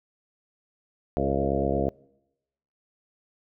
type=harmonic tone with a mistuned harmonic; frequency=68.7 Hz; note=C#2; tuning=15 cents flat; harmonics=1 / 2 / 3 / 4 / 5 / 6 / 7 / 8 / 9 / 10; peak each=-32 / -32 / -32 / -32 / -32 / -32 / -32 / -32 / -32 / -32 dBFS; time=1.17-1.89 s; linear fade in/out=0 ms; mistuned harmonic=7; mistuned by=-21 cents; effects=noise-tail reverb RT60 0.9 s tail -24 dB re dry